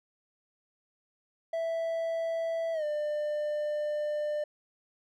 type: tone with pitch glide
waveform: triangle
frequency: 659.3 to 597.6 Hz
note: E5 to D5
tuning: 0 to +30 cents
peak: -27 dBFS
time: 1.53-4.44 s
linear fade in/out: 5 ms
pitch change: -170 cents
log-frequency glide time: 2.73-2.84 s
effects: none